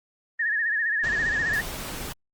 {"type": "tone with vibrato", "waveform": "sine", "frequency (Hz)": 1767, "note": "A6", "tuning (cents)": 7, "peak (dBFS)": -22, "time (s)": [0.39, 1.61], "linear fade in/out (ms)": 10, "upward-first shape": "sine", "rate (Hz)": 15, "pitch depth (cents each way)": 97}
{"type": "noise", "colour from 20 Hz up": "pink", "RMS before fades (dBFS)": -34, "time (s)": [1.03, 2.13], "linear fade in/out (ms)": 10}
{"effects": ["Opus 24 kbps"]}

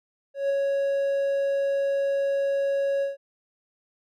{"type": "tone with ADSR envelope", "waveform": "triangle", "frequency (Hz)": 554.4, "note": "C#5", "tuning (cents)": 0, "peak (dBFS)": -18, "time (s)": [0.34, 3.17], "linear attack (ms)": 160, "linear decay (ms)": 5, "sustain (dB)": -2, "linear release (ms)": 150, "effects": []}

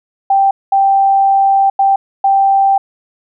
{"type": "tone bursts at uneven times", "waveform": "sine", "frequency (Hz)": 784, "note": "G5", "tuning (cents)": 0, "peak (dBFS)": -7, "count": 4, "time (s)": [[0.3, 0.51], [0.72, 1.7], [1.79, 1.96], [2.24, 2.78]], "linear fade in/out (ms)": 5, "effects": []}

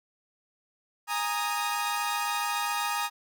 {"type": "chord", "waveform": "sawtooth", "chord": "Ab suspended second", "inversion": "none", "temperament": "equal with one note detuned", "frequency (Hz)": [824.9, 932.3, 1244.5], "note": ["Ab5", "Bb5", "Eb6"], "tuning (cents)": [-12, 0, 0], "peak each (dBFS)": [-29, -28, -28], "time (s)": [1.07, 3.1], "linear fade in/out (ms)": 50, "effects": []}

